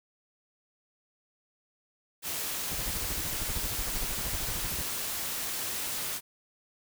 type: noise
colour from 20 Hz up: white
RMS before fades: -34 dBFS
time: 2.22-6.21 s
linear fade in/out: 50 ms
type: noise with tremolo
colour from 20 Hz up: brown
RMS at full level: -34 dBFS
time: 2.71-4.82 s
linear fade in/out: 5 ms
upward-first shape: sine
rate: 13 Hz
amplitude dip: 90%
effects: none